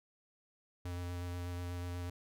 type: tone with vibrato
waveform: square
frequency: 88.3 Hz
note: F2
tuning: 20 cents sharp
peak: -39 dBFS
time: 0.85-2.1 s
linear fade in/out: 5 ms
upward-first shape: square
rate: 8.2 Hz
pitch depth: 10 cents each way
effects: none